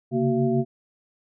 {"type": "tone cluster", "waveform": "sine", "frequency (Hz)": [133.6, 139.9, 232.7, 375.3, 678], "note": ["C3", "C#3", "A#3", "F#4", "E5"], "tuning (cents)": [36, 16, -3, 25, 49], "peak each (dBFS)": [-26, -30, -23, -24, -30], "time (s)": [0.11, 0.65], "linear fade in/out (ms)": 50, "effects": []}